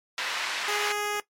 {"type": "band-pass noise", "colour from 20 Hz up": "pink", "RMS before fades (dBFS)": -31, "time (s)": [0.18, 0.92], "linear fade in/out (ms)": 0, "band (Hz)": [1300, 3900], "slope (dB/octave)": 12}
{"type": "tone", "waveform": "10% pulse", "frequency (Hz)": 415.3, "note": "G#4", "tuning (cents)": 0, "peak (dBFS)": -19, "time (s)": [0.68, 1.2], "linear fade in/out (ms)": 2}
{"effects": ["noise-tail reverb RT60 0.1 s tail -17 dB re dry", "MP3 64 kbps"]}